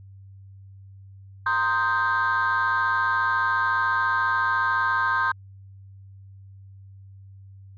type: chord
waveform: sine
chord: C minor seventh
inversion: third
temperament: equal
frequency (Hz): 932.3 / 1046.5 / 1244.5 / 1568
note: Bb5 / C6 / Eb6 / G6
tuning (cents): 0 / 0 / 0 / 0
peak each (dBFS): -28 / -24 / -26 / -22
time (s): 1.46-5.32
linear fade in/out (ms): 5
effects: tanh soft clip ceiling -15 dBFS + added 97 Hz sine -43 dBFS peak until 7.77 s